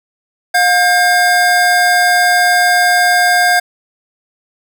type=tone pair together; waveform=square; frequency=713.5 / 1600 Hz; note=F5 / G6; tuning=+37 / +35 cents; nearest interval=octave + major second; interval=1398 cents; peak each=-12 dBFS; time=0.54-3.6 s; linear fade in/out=10 ms; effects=none